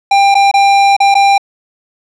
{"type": "tone with dropouts", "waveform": "square", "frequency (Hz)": 795, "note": "G5", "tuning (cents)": 24, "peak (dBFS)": -6, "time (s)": [0.11, 1.38], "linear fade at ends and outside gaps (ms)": 5, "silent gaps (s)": [[0.344, 0.351], [0.514, 0.539], [0.966, 1.002], [1.143, 1.151]], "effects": ["low-pass 5000 Hz 12 dB/octave"]}